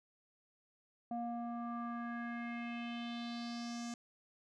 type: tone with low-pass filter sweep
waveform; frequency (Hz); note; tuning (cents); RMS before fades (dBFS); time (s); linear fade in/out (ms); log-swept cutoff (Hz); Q
square; 236.2; A#3; +23; -42; 1.11-3.94; 2; 690 to 6800; 3.6
effects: none